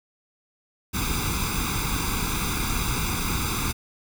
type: noise with comb filter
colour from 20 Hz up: pink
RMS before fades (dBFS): -26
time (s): 0.93-3.73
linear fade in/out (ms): 20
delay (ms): 0.82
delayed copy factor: +0.9
effects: none